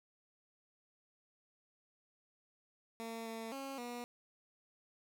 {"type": "tone with pitch steps", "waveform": "15% pulse", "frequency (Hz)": [227.5, 225.3, 272, 241.7], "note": ["A#3", "A3", "C#4", "B3"], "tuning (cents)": [-42, 41, -33, -37], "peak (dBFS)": -36, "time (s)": [3, 4.04], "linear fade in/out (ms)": 0, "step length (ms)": 260, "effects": []}